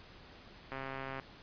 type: click train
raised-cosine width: 0.5 ms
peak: -26 dBFS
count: 65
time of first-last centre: 0.72-1.198 s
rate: 134 Hz
effects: pink hiss -55 dBFS RMS until 1.42 s + resampled to 11025 Hz